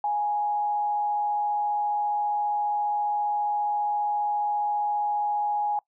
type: tone with frequency modulation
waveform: sine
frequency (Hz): 830.6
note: G#5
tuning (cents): 0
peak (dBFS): -23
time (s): 0.04-5.79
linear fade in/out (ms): 2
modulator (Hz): 124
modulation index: 0.24
effects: noise-tail reverb RT60 0.1 s tail -22 dB re dry